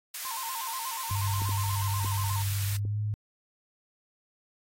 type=high-pass noise; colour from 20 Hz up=white; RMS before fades=-37 dBFS; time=0.14-2.77 s; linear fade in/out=5 ms; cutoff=1200 Hz; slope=12 dB/octave
type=tone with vibrato; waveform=sine; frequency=977 Hz; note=B5; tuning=19 cents flat; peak=-35 dBFS; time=0.25-2.42 s; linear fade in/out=0 ms; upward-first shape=square; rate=8.3 Hz; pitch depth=120 cents each way
type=tone with pitch glide; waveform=sine; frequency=99 to 105.49 Hz; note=G2 to G#2; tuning=+18 to +28 cents; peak=-27 dBFS; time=1.11-3.14 s; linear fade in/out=0 ms; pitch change=+110 cents; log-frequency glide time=2.65-2.99 s
type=clicks; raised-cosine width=3 ms; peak=-28 dBFS; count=4; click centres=1.419 / 1.492 / 2.047 / 2.852 s
effects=AAC 48 kbps